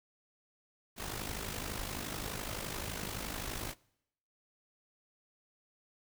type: noise with amplitude modulation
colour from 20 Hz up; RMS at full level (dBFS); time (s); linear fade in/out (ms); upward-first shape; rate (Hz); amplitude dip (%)
pink; -37; 0.96-3.75; 50; sine; 51.7; 65
effects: noise-tail reverb RT60 0.8 s tail -24 dB re dry